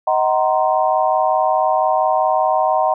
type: chord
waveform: sine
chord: C half-diminished seventh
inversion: first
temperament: just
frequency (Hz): 627.9 / 753.5 / 941.9 / 1046.5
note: Eb5 / Gb5 / Bb5 / C6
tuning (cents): +16 / +31 / +18 / 0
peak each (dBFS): -18 / -17 / -20 / -22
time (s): 0.07-2.94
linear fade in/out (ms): 5
effects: none